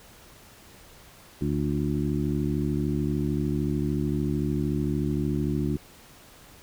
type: harmonic tone with a mistuned harmonic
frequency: 73.4 Hz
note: D2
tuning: in tune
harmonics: 1 / 2 / 3 / 4 / 5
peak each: -32 / -28 / -30 / -30 / -33 dBFS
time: 1.41-5.77 s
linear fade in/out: 5 ms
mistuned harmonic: 5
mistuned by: -46 cents
effects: pink hiss -51 dBFS RMS until 6.62 s